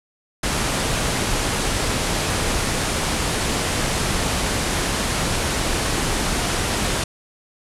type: low-pass noise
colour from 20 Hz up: pink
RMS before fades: -22 dBFS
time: 0.43-7.04 s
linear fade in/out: 5 ms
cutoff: 11000 Hz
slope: 48 dB/octave
effects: none